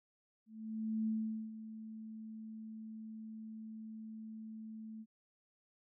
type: tone with ADSR envelope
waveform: sine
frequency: 219.7 Hz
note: A3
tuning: 2 cents flat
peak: -32 dBFS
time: 0.46-5.06 s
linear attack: 610 ms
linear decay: 440 ms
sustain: -13 dB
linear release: 50 ms
effects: none